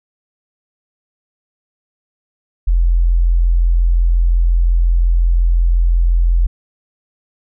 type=tone; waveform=sine; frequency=42.82 Hz; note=F1; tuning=33 cents flat; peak=-9 dBFS; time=2.67-6.47 s; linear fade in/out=10 ms; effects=none